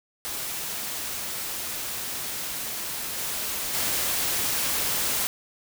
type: noise with level steps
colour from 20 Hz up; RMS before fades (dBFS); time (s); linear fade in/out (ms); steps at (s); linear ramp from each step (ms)
white; -32 / -30 / -26; 0.25-5.27; 0; 3.17 / 3.73; 20
effects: none